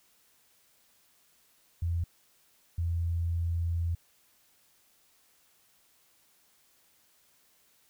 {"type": "tone pair in turn", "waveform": "sine", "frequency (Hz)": [85, 84.59], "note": ["F2", "E2"], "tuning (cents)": [-46, 45], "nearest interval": "unison", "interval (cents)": 9, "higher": "first", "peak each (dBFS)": -27, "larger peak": "neither", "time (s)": [[1.82, 2.04], [2.78, 3.95]], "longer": "second", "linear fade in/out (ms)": 5, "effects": ["white hiss -66 dBFS RMS until 7.89 s"]}